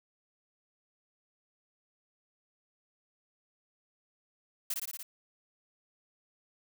blue noise with echo, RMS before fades -33 dBFS, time 4.7-4.74 s, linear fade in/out 5 ms, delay 58 ms, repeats 5, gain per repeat -2 dB, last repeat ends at 5.03 s, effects none

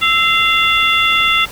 harmonic tone with a mistuned harmonic, 691 Hz, F5, 19 cents flat, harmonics 2 / 3 / 4 / 5, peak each -16 / -16 / -16 / -16 dBFS, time 0.01-1.46 s, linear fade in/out 20 ms, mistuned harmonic 2, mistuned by -79 cents, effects pink hiss -33 dBFS RMS until 1.51 s

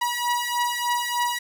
sawtooth beating tone pair, 964 / 967.3 Hz, B5 / B5, -42 / -36 cents, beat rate 3.3 Hz, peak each -22 dBFS, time 0.01-1.39 s, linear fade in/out 10 ms, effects none

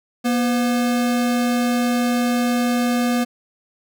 square tone pair together, 240 / 507.7 Hz, B3 / B4, -49 / +48 cents, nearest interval octave + minor second, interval 1297 cents, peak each -18 / -28 dBFS, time 0.24-3.25 s, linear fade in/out 20 ms, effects none

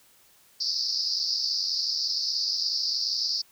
pink band-pass noise, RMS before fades -28 dBFS, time 0.6-3.42 s, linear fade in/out 10 ms, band 4500 to 5300 Hz, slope 96 dB/octave, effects white hiss -59 dBFS RMS until 3.51 s

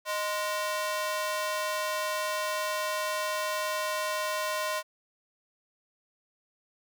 sawtooth ring-modulated tone, 830.6 Hz, G#5, in tune, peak -22 dBFS, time 0.05-4.83 s, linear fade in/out 50 ms, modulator 211 Hz, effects none

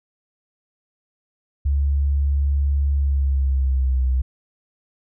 sine tone with pitch glide, 70.4 to 64.19 Hz, C#2 to C2, +27 to -32 cents, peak -16 dBFS, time 1.65-4.22 s, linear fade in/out 10 ms, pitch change -159 cents, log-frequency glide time 2.94-4.02 s, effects none

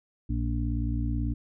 harmonic tone, 58.27 Hz, A#1, in tune, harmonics 1 / 2 / 4 / 5, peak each -28 / -31 / -35 / -35 dBFS, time 0.29-1.34 s, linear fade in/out 10 ms, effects none

